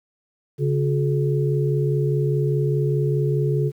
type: tone cluster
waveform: sine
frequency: 140.4 / 363.6 / 428.5 Hz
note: C#3 / F#4 / A4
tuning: +22 / -30 / -46 cents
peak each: -19 / -27 / -25 dBFS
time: 0.58-3.72 s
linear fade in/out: 50 ms
effects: 9-bit